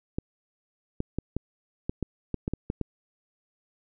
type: clicks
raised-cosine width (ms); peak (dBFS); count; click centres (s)
3; -15; 11; 0.185 / 1.004 / 1.186 / 1.366 / 1.895 / 2.027 / 2.343 / 2.479 / 2.536 / 2.701 / 2.813
effects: none